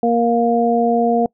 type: harmonic tone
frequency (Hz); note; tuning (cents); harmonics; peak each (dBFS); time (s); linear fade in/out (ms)
234.4; A#3; +10; 1 / 2 / 3; -17 / -17 / -17; 0.03-1.26; 2
effects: noise-tail reverb RT60 0.1 s tail -25 dB re dry